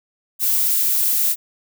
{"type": "noise", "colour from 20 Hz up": "violet", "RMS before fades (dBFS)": -18, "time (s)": [0.39, 1.36], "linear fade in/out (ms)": 50, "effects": []}